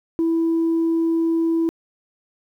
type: tone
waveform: sine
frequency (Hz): 329.6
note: E4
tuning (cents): 0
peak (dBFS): -15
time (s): 0.19-1.69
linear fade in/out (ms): 0
effects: tanh soft clip ceiling -14 dBFS + 9-bit